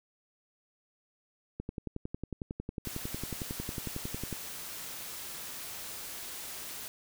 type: click train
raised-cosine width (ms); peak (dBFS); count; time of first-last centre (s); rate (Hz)
3; -23; 31; 1.6-4.327; 11
type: noise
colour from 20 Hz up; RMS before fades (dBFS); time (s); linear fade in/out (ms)
white; -42; 2.85-6.88; 0
effects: none